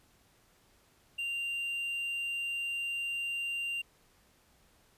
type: tone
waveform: triangle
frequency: 2780 Hz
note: F7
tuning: 9 cents flat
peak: -31 dBFS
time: 1.18-3.82 s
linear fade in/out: 10 ms
effects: pink hiss -66 dBFS RMS until 4.97 s + resampled to 32000 Hz